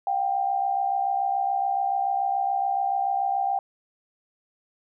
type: tone pair together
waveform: sine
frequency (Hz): 719 / 786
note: F#5 / G5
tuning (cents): -50 / +4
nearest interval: major second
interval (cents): 154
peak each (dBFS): -28 / -23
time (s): 0.07-3.59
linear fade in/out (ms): 2
effects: none